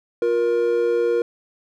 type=tone pair together; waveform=triangle; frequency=353.5 / 472.5 Hz; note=F4 / A#4; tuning=+21 / +23 cents; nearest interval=perfect fourth; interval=502 cents; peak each=-21 / -16 dBFS; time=0.22-1.22 s; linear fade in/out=2 ms; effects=none